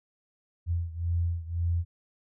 sine beating tone pair, 84.7 / 86.6 Hz, E2 / F2, +48 / -14 cents, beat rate 1.9 Hz, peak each -28 / -31 dBFS, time 0.66-1.85 s, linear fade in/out 50 ms, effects none

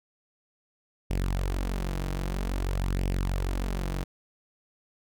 sawtooth tone with flanger, 46.25 Hz, F#1, in tune, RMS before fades -29 dBFS, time 1.1-4.04 s, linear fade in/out 10 ms, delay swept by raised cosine 0.36 to 6.36 ms, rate 0.51 Hz, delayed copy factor +0.55, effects none

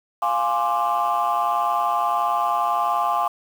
sine chord, D half-diminished seventh, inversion first, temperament equal with one note detuned, 698.5 / 830.6 / 1053.2 / 1174.7 Hz, F5 / Ab5 / C6 / D6, 0 / 0 / +11 / 0 cents, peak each -23 dBFS, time 0.22-3.28 s, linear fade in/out 5 ms, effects tanh soft clip ceiling -13 dBFS + 7-bit

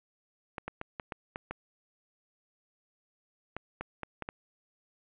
clicks, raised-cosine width 0.5 ms, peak -21 dBFS, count 12, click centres 0.582 / 0.68 / 0.814 / 0.998 / 1.122 / 1.359 / 1.51 / 3.566 / 3.81 / 4.033 / 4.223 / 4.289 s, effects resampled to 8000 Hz + 10-bit

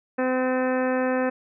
harmonic tone, 256.4 Hz, C4, 35 cents flat, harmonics 1 / 2 / 3 / 4 / 5 / 6 / 7 / 8 / 9 / 10, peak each -25 / -24 / -32 / -35 / -36 / -35 / -34 / -46 / -46 / -42 dBFS, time 0.18-1.3 s, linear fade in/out 10 ms, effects none

